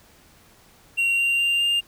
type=tone with pitch steps; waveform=triangle; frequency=2751 / 2769 / 2786 / 2804 Hz; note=F7 / F7 / F7 / F7; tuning=-27 / -15 / -5 / +6 cents; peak=-17 dBFS; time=0.97-1.81 s; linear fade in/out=20 ms; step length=210 ms; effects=pink hiss -54 dBFS RMS until 1.87 s